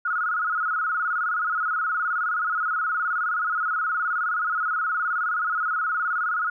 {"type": "tone with vibrato", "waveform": "sine", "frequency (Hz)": 1356, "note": "E6", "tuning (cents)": 49, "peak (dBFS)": -22, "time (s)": [0.05, 6.5], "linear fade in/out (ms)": 5, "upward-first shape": "square", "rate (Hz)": 19, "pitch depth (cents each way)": 90, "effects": []}